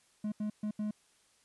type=tone bursts at uneven times; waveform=triangle; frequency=211.2 Hz; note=G#3; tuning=29 cents sharp; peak=-30 dBFS; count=4; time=0.24-0.32 / 0.4-0.5 / 0.63-0.71 / 0.79-0.91 s; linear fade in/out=5 ms; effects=white hiss -68 dBFS RMS until 1.44 s + resampled to 24000 Hz